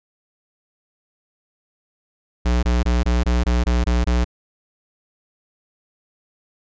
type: tone bursts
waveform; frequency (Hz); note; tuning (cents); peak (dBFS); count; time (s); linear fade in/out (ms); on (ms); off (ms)
square; 60.1; B1; -46; -16; 9; 2.45-4.246; 10; 180; 22
effects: resampled to 16000 Hz